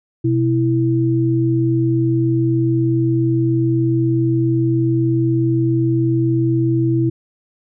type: tone pair together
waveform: sine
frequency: 125.62 / 329.6 Hz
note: B2 / E4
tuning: +30 / 0 cents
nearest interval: octave + perfect fourth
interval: 1670 cents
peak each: -16 / -16 dBFS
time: 0.24-7.1 s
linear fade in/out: 10 ms
effects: none